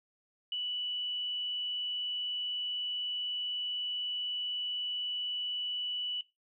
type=tone with frequency modulation; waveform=sine; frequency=2960 Hz; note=F#7; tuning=in tune; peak=-32 dBFS; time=0.52-6.21 s; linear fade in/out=2 ms; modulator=124 Hz; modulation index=0.2; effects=noise-tail reverb RT60 0.2 s tail -17 dB re dry